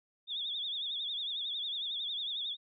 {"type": "tone with vibrato", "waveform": "sine", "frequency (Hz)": 3520, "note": "A7", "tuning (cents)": 0, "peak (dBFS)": -34, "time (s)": [0.27, 2.57], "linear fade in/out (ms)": 50, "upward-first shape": "triangle", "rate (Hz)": 11, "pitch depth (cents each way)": 130, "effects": []}